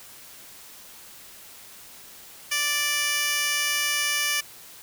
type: tone with high-pass filter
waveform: 15% pulse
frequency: 587 Hz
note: D5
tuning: 1 cent flat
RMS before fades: -25 dBFS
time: 2.51-4.41 s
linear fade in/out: 10 ms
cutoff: 2700 Hz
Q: 1
effects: white hiss -46 dBFS RMS until 4.82 s